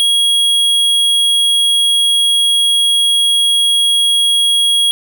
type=tone; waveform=square; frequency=3300 Hz; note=G#7; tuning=12 cents flat; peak=-10 dBFS; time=0-4.91 s; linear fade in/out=0 ms; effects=none